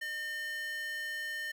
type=tone with high-pass filter; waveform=square; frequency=606 Hz; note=D#5; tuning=46 cents flat; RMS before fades=-38 dBFS; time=0.01-1.52 s; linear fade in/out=10 ms; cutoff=2000 Hz; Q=5.6; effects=none